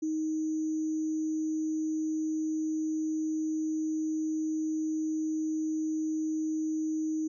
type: tone with sample-and-hold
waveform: sine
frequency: 313.5 Hz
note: D#4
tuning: 13 cents sharp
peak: -28 dBFS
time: 0.02-7.28 s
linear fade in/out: 10 ms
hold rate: 6300 Hz
effects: resampled to 22050 Hz